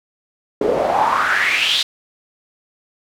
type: noise with band-pass filter sweep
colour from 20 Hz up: pink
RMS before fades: -17 dBFS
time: 0.61-1.83 s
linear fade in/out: 5 ms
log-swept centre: 410 to 4000 Hz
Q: 5.3
effects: none